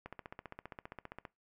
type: click train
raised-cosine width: 0.5 ms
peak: -29 dBFS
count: 19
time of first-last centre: 0.06-1.252 s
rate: 15.1 Hz
effects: noise-tail reverb RT60 0.2 s tail -21 dB re dry